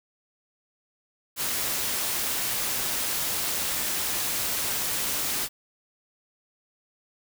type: noise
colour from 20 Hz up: white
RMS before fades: -28 dBFS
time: 1.36-5.49 s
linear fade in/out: 50 ms
effects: none